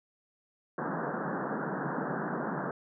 pink band-pass noise, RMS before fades -34 dBFS, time 0.78-2.71 s, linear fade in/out 2 ms, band 140 to 1700 Hz, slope 96 dB/octave, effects none

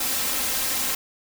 white noise with comb filter, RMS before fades -25 dBFS, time 0-0.95 s, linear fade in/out 5 ms, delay 3.8 ms, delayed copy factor +0.6, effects none

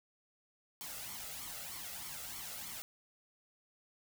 white noise with flanger, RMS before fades -45 dBFS, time 0.81-2.82 s, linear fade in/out 0 ms, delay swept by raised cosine 0.9 to 1.52 ms, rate 3.2 Hz, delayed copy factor +0.65, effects none

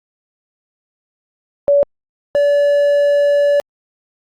sine / triangle tone pair in turn, 570 / 575 Hz, C#5 / D5, +48 / -37 cents, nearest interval unison, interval 15 cents, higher second, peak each -8 dBFS, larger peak neither, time 1.68-1.83 / 2.35-3.6 s, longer second, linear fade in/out 0 ms, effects Opus 48 kbps

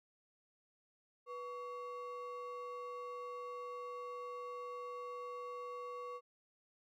triangle ring-modulated tone, 809 Hz, G#5, 46 cents flat, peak -38 dBFS, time 1.26-6.21 s, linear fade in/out 50 ms, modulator 318 Hz, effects none

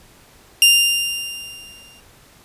sawtooth tone with exponential decay, 2794 Hz, F7, in tune, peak -4 dBFS, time 0.62-2 s, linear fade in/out 1 ms, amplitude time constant 300 ms, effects pink hiss -49 dBFS RMS until 2.44 s + resampled to 32000 Hz

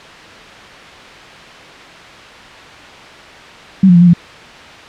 sine tone with pitch steps, 191.2 / 177.2 / 172 / 177.1 / 171.5 Hz, G3 / F3 / F3 / F3 / F3, -43 / +25 / -26 / +24 / -31 cents, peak -3 dBFS, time 3.83-4.135 s, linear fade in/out 5 ms, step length 61 ms, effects white hiss -34 dBFS RMS until 4.88 s + low-pass 3000 Hz 12 dB/octave

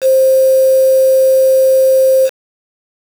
sine tone with quantisation, 527 Hz, C5, 12 cents sharp, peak -6 dBFS, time 0.01-2.3 s, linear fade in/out 50 ms, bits 4, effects none

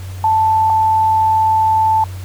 sine tone pair in turn, 880 / 880 Hz, A5 / A5, 0 / 0 cents, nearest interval unison, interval 0 cents, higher neither, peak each -10 dBFS, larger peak neither, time 0.24-0.7 / 0.7-2.04 s, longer second, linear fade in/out 2 ms, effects added 93 Hz sine -25 dBFS peak until 2.24 s + pink hiss -39 dBFS RMS until 2.24 s

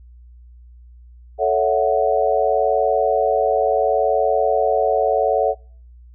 sine chord, F# minor seventh, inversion first, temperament equal with one note detuned, 440 / 559.8 / 659.3 / 740 Hz, A4 / C#5 / E5 / F#5, 0 / +17 / 0 / 0 cents, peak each -20 dBFS, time 1.38-5.55 s, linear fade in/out 50 ms, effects noise-tail reverb RT60 0.5 s tail -26 dB re dry + added 60 Hz sine -41 dBFS peak until 6.14 s

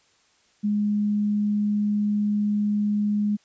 sine tone, 207.7 Hz, G#3, in tune, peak -20 dBFS, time 0.63-3.37 s, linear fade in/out 20 ms, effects white hiss -62 dBFS RMS until 3.44 s + resampled to 16000 Hz

